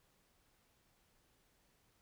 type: silence
effects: pink hiss -74 dBFS RMS until 2.01 s